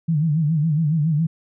sine tone with vibrato, 155.56 Hz, D#3, in tune, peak -16 dBFS, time 0.08-1.27 s, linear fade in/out 10 ms, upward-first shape sine, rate 7.2 Hz, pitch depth 120 cents each way, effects none

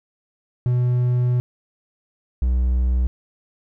triangle tone pair in turn, 123.47 / 62.34 Hz, B2 / B1, 0 / +17 cents, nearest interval octave, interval 1183 cents, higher first, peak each -14 / -14 dBFS, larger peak neither, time 0.66-1.4 / 2.42-3.07 s, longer first, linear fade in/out 0 ms, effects none

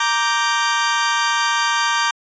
sawtooth chord, G minor, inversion first, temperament equal, 932.3 / 1174.7 / 1568 Hz, Bb5 / D6 / G6, 0 / 0 / 0 cents, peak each -17 dBFS, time 0-2.11 s, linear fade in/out 5 ms, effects resampled to 16000 Hz

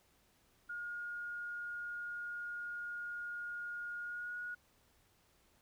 sine tone with pitch glide, 1428 to 1450.4 Hz, F6 to F#6, +38 to -35 cents, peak -40 dBFS, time 0.69-4.55 s, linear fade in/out 10 ms, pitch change +27 cents, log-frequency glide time 4.02-4.36 s, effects pink hiss -71 dBFS RMS until 5.61 s

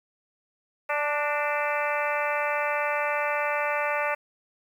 harmonic tone with a mistuned harmonic, 293.5 Hz, D4, 1 cent flat, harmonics 2 / 3 / 4 / 5 / 6 / 7 / 8 / 9, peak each -29 / -31 / -32 / -33 / -34 / -34 / -35 / -36 dBFS, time 0.89-4.15 s, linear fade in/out 10 ms, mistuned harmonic 6, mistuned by +34 cents, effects 9-bit

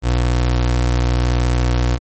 30% pulse tone with vibrato, 60.9 Hz, B1, 24 cents flat, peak -11 dBFS, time 0.02-1.99 s, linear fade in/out 50 ms, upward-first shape square, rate 14 Hz, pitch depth 14 cents each way, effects MP3 32 kbps

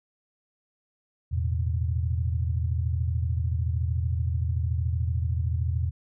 sine chord, E suspended fourth, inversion none, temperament equal, 82.41 / 110 / 123.47 Hz, E2 / A2 / B2, 0 / 0 / 0 cents, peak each -25 / -31 / -31 dBFS, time 1.31-5.91 s, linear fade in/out 20 ms, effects none

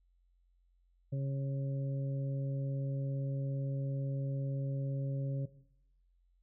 harmonic tone, 137.1 Hz, C#3, 19 cents flat, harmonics 1 / 2 / 3 / 4, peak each -32 / -46 / -52 / -46 dBFS, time 1.12-5.46 s, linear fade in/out 10 ms, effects noise-tail reverb RT60 0.8 s tail -17 dB re dry + added 44 Hz sine -67 dBFS peak until 6.42 s

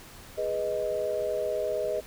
sine chord, G# minor, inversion none, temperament equal, 415.3 / 493.9 / 622.3 Hz, G#4 / B4 / D#5, 0 / 0 / 0 cents, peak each -33 / -32 / -29 dBFS, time 0.37-2.01 s, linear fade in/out 20 ms, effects pink hiss -48 dBFS RMS until 2.06 s

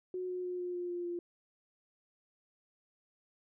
sine tone with pitch steps, 366.3 / 363.1 / 360 / 356.9 / 353.8 / 350.8 / 347.7 Hz, F#4 / F#4 / F#4 / F4 / F4 / F4 / F4, -17 / -33 / -47 / +38 / +23 / +8 / -8 cents, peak -35 dBFS, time 0.14-1.19 s, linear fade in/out 2 ms, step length 150 ms, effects none

